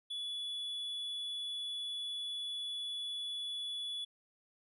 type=tone; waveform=triangle; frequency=3421 Hz; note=A7; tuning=49 cents flat; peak=-36 dBFS; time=0.1-4.05 s; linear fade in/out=10 ms; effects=resampled to 32000 Hz